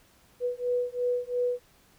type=beating tone pair; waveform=sine; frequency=490 / 492.9 Hz; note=B4 / B4; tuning=-14 / -3 cents; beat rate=2.9 Hz; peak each=-29 dBFS; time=0.4-1.6 s; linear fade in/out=50 ms; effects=pink hiss -61 dBFS RMS until 1.98 s